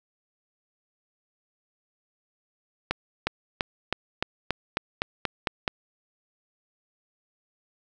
accelerating click train, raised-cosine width 0.3 ms, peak -8 dBFS, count 11, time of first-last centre 2.91-5.678 s, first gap 360 ms, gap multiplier 0.94, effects none

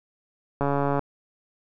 click train, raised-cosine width 1 ms, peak -11 dBFS, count 55, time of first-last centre 0.61-0.993 s, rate 141 Hz, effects none

